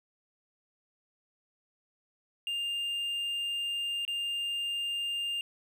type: tone with dropouts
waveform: triangle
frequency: 2804 Hz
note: F7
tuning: 6 cents sharp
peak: -29 dBFS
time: 2.47-5.41 s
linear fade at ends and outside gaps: 1 ms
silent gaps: 4.051-4.078 s
effects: none